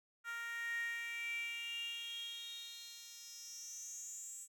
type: tone with high-pass filter sweep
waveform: 10% pulse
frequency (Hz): 466.2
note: A#4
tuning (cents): 0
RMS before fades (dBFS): -45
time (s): 0.24-4.48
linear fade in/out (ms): 50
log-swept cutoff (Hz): 1500 to 8000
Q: 8.8
effects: none